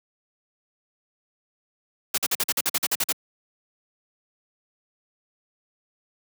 white noise bursts, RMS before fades -23 dBFS, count 12, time 2.14-3.125 s, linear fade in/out 5 ms, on 39 ms, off 47 ms, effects high-pass 150 Hz 12 dB/octave

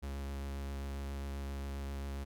45% pulse tone with vibrato, 69.3 Hz, C#2, in tune, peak -38 dBFS, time 0.02-2.25 s, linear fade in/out 20 ms, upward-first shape sine, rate 7.5 Hz, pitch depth 12 cents each way, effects none

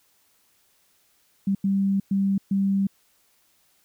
sine tone bursts at uneven times, 196 Hz, G3, in tune, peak -19 dBFS, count 4, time 1.47-1.55 / 1.64-2 / 2.11-2.38 / 2.51-2.87 s, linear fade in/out 5 ms, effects white hiss -64 dBFS RMS until 3.84 s

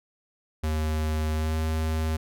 square tone with pitch glide, 77.78 to 79.19 Hz, D#2 to D#2, 0 to +31 cents, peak -25 dBFS, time 0.63-2.17 s, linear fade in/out 10 ms, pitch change +31 cents, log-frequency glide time 1.34-1.56 s, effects none

